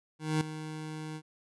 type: tone with ADSR envelope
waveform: 25% pulse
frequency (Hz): 155.56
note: D#3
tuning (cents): 0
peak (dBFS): -21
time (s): 0.19-1.22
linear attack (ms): 220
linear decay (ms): 4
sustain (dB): -13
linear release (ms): 60
effects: resampled to 24000 Hz